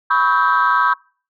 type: chord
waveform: sine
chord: C# half-diminished seventh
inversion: third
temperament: equal with one note detuned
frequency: 987.8 / 1108.7 / 1286.9 / 1568 Hz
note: B5 / C#6 / E6 / G6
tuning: 0 / 0 / -42 / 0 cents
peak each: -17 dBFS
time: 0.1-0.94 s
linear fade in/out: 10 ms
effects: noise-tail reverb RT60 0.4 s tail -24 dB re dry + tanh soft clip ceiling -6 dBFS